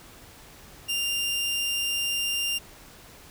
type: tone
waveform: sawtooth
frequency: 2794 Hz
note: F7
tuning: in tune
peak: -22 dBFS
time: 0.88-2.59 s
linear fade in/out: 20 ms
effects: pink hiss -49 dBFS RMS until 3.3 s